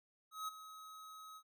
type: tone with ADSR envelope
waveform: square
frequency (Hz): 1274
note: D#6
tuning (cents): +41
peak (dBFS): -39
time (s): 0.31-1.43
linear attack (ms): 170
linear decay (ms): 15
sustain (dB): -13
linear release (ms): 66
effects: none